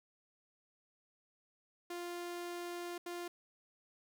sawtooth tone bursts at uneven times, 349.2 Hz, F4, in tune, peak -37 dBFS, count 2, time 1.9-2.98 / 3.06-3.28 s, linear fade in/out 5 ms, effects none

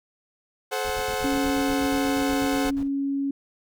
sawtooth chord, F# diminished, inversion first, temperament equal with one note detuned, 430.9 / 523.3 / 740 Hz, A4 / C5 / F#5, -36 / 0 / 0 cents, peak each -26 dBFS, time 0.71-2.71 s, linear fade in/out 20 ms
brown noise with tremolo, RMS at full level -36 dBFS, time 0.84-2.89 s, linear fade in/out 20 ms, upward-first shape square, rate 8.3 Hz, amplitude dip 80%
sine tone, 277.2 Hz, C#4, in tune, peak -23 dBFS, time 1.24-3.31 s, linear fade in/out 5 ms
effects none

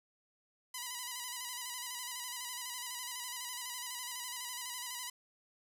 5% pulse tone with vibrato, 987.8 Hz, B5, in tune, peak -28 dBFS, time 0.74-5.1 s, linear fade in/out 5 ms, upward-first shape square, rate 12 Hz, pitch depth 43 cents each way, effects none

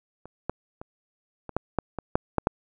clicks, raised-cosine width 1 ms, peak -29 / -13 / -24 / -22 / -10 / -9 / -17 / -6 / -7 / -6 dBFS, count 10, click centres 0.256 / 0.496 / 0.815 / 1.493 / 1.566 / 1.787 / 1.987 / 2.155 / 2.383 / 2.471 s, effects none

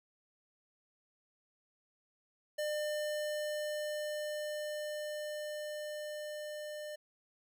square tone with level ramp, 600 Hz, D5, 37 cents sharp, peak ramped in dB -34 to -42 dBFS, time 2.58-6.96 s, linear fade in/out 10 ms, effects none

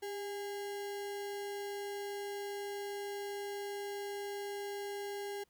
sine tone with sample-and-hold, 401.3 Hz, G4, 41 cents sharp, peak -38 dBFS, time 0.02-5.44 s, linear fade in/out 10 ms, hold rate 1225 Hz, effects pink hiss -75 dBFS RMS until 5.49 s

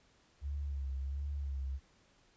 sine tone with vibrato, 69.3 Hz, C#2, in tune, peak -35 dBFS, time 0.41-1.8 s, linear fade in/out 50 ms, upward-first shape sine, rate 1.4 Hz, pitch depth 59 cents each way, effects pink hiss -68 dBFS RMS until 2.36 s + resampled to 16000 Hz

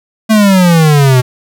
square exponential sweep, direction down, 223.1 to 123.5 Hz, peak -5 dBFS, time 0.29-1.22 s, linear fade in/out 20 ms, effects none

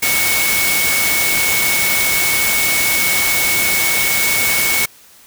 sine tone in noise, 2217 Hz, C#7, in tune, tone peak -17 dBFS, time 0.02-4.86 s, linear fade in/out 10 ms, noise white, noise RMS -17 dBFS, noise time 0.02-4.86 s, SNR -3 dB, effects white hiss -45 dBFS RMS until 5.26 s

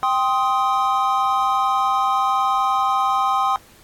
triangle chord, C minor, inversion second, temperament just, 784.9 / 1046.5 / 1255.8 Hz, G5 / C6 / Eb6, +2 / 0 / +16 cents, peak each -19 dBFS, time 0.03-3.56 s, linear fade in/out 0 ms, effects pink hiss -50 dBFS RMS until 3.83 s + AAC 64 kbps

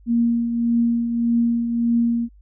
sine tone with tremolo, 234.4 Hz, A#3, 10 cents sharp, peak -14 dBFS, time 0.06-2.29 s, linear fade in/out 50 ms, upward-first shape triangle, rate 1.7 Hz, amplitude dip 55%, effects added 50 Hz sine -46 dBFS peak until 2.41 s

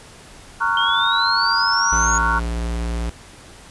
sine chord, Gb major seventh, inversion first, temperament just, 925 / 1110 / 1387.5 / 1480 Hz, Bb5 / Db6 / F6 / Gb6, -14 / +2 / -12 / 0 cents, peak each -22 dBFS, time 0.6-2.4 s, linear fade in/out 20 ms
sine exponential sweep, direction up, 3136 to 6790 Hz, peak -20 dBFS, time 0.77-2.18 s, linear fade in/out 2 ms
square tone, 58 Hz, A#1, 8 cents flat, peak -22 dBFS, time 1.92-3.1 s, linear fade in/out 5 ms
effects pink hiss -43 dBFS RMS until 3.7 s + resampled to 24000 Hz

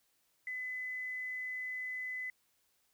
sine tone with quantisation, 2013 Hz, B6, 33 cents sharp, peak -37 dBFS, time 0.47-2.3 s, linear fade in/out 2 ms, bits 11, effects white hiss -75 dBFS RMS until 2.93 s

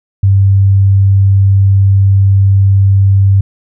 sine tone, 97.9 Hz, G2, 2 cents flat, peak -4 dBFS, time 0.23-3.41 s, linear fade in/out 5 ms, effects none

